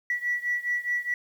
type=beating tone pair; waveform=sine; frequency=1946 / 1950.8 Hz; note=B6 / B6; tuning=-26 / -22 cents; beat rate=4.8 Hz; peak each=-27 / -29 dBFS; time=0.1-1.14 s; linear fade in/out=2 ms; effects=tanh soft clip ceiling -18 dBFS + 9-bit